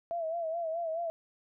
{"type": "tone with vibrato", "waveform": "sine", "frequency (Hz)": 662, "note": "E5", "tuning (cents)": 7, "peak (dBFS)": -31, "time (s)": [0.11, 1.1], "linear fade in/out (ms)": 0, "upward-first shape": "sine", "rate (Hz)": 4.7, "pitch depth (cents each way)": 72, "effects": []}